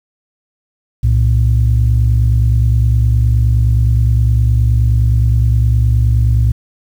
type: tone pair together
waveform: sine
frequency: 64.5 / 114.13 Hz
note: C2 / A#2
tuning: -24 / -36 cents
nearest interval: minor seventh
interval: 988 cents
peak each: -10 dBFS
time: 1.03-6.52 s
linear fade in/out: 10 ms
effects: tanh soft clip ceiling -3 dBFS + 7-bit